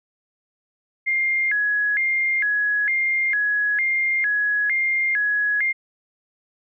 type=tone with vibrato; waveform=sine; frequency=1882 Hz; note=A#6; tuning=16 cents sharp; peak=-18 dBFS; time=1.06-5.73 s; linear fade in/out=20 ms; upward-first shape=square; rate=1.1 Hz; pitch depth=200 cents each way; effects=none